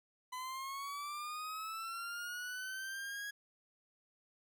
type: linear sweep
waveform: 40% pulse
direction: up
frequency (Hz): 1003 to 1661.2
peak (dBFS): -40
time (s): 0.32-3.31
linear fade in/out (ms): 10
effects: none